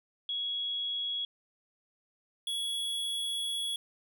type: tone pair in turn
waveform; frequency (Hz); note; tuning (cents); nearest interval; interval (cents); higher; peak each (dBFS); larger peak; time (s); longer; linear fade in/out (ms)
sine / square; 3336 / 3361; G#7 / G#7; +7 / +20; unison; 13; second; -31 / -32; first; 0.29-1.25 / 2.47-3.76; second; 2
effects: none